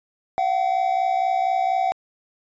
triangle tone pair together, 693.8 / 758 Hz, F5 / F#5, -12 / +42 cents, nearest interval major second, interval 154 cents, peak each -22 / -18 dBFS, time 0.38-1.92 s, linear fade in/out 0 ms, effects resampled to 16000 Hz

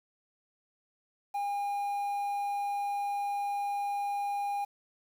triangle tone with quantisation, 810 Hz, G#5, 43 cents flat, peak -28 dBFS, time 1.34-4.65 s, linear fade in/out 10 ms, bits 9, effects none

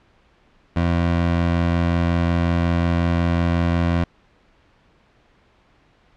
20% pulse tone, 85.5 Hz, F2, 36 cents flat, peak -12 dBFS, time 0.76-4.04 s, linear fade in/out 5 ms, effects pink hiss -57 dBFS RMS until 6.16 s + low-pass 3000 Hz 12 dB/octave

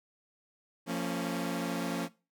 sawtooth chord, Bb minor, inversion second, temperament equal with one note detuned, 174.61 / 228.3 / 277.2 Hz, F3 / Bb3 / Db4, 0 / -36 / 0 cents, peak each -32 dBFS, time 0.86-2.09 s, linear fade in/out 50 ms, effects noise-tail reverb RT60 0.3 s tail -19 dB re dry

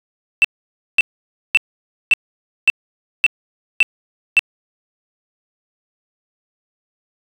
sine tone bursts, 2671 Hz, E7, 22 cents sharp, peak -6 dBFS, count 8, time 0.42-4.392 s, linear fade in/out 0 ms, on 24 ms, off 540 ms, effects tanh soft clip ceiling -3 dBFS

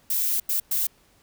violet noise bursts at uneven times, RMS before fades -24 dBFS, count 3, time 0.1-0.4 / 0.49-0.6 / 0.71-0.87 s, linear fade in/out 5 ms, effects pink hiss -60 dBFS RMS until 1.22 s

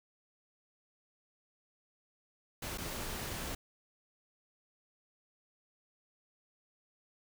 pink noise with dropouts, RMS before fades -40 dBFS, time 2.62-3.55 s, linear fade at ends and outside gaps 5 ms, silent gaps 2.776-2.782 s, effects none

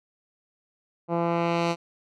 10% pulse tone with low-pass filter sweep, 169.6 Hz, E3, 50 cents sharp, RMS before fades -25 dBFS, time 1.08-1.76 s, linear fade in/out 50 ms, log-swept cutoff 850 to 5900 Hz, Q 0.85, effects none

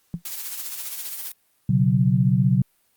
sine tone with exponential decay, 170.6 Hz, F3, 40 cents flat, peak -20 dBFS, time 0.14-0.22 s, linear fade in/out 0 ms, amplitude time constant 16 ms
blue noise with tremolo, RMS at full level -30 dBFS, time 0.25-1.32 s, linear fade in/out 5 ms, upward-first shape sine, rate 15 Hz, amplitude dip 45%
sine chord, B suspended second, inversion none, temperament just, 123.47 / 138.9 / 185.21 Hz, B2 / C#3 / F#3, 0 / +4 / +2 cents, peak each -20 dBFS, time 1.69-2.62 s, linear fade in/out 5 ms
effects white hiss -65 dBFS RMS until 2.96 s + Opus 48 kbps

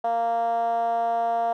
10% pulse tone with band-pass filter, 231.9 Hz, A#3, 9 cents flat, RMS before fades -24 dBFS, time 0.04-1.53 s, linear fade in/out 5 ms, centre 710 Hz, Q 5.6, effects none

